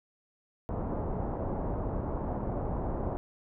pink low-pass noise, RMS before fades -33 dBFS, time 0.69-3.17 s, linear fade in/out 0 ms, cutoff 920 Hz, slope 24 dB/octave, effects none

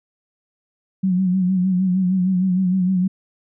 sine tone with vibrato, 185 Hz, F#3, in tune, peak -15 dBFS, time 1.03-3.08 s, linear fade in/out 10 ms, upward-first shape sine, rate 6.5 Hz, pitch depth 57 cents each way, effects none

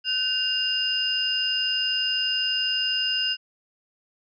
sine tone cluster, 1523 / 2812 / 4996 Hz, F#6 / F7 / D#8, +50 / +11 / +6 cents, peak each -32 / -24 / -27 dBFS, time 0.04-3.37 s, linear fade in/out 50 ms, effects none

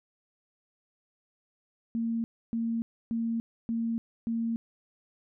sine tone bursts, 229.4 Hz, A#3, 28 cents flat, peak -27 dBFS, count 5, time 1.95-4.56 s, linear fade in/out 0 ms, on 290 ms, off 290 ms, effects none

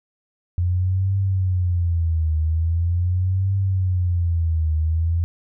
sine tone with vibrato, 87.31 Hz, F2, in tune, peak -17 dBFS, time 0.58-5.24 s, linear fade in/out 0 ms, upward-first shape triangle, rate 0.42 Hz, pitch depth 200 cents each way, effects none

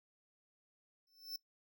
square tone with exponential growth, 5310 Hz, E8, 12 cents sharp, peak -38 dBFS, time 1.07-1.36 s, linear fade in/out 2 ms, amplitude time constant 63 ms, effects noise-tail reverb RT60 0.1 s tail -18 dB re dry

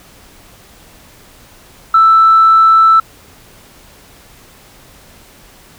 sine tone, 1322 Hz, E6, 5 cents sharp, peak -3 dBFS, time 1.94-3 s, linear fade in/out 5 ms, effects tanh soft clip ceiling 0 dBFS + pink hiss -42 dBFS RMS until 5.78 s

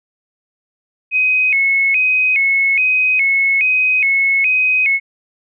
sine tone with vibrato, 2347 Hz, D7, 2 cents flat, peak -11 dBFS, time 1.11-5 s, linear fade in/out 50 ms, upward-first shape square, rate 1.2 Hz, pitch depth 120 cents each way, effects none

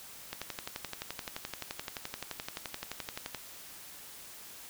click train, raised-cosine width 0.2 ms, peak -19 dBFS, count 36, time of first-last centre 0.33-3.347 s, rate 11.6 Hz, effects white hiss -49 dBFS RMS until 4.69 s

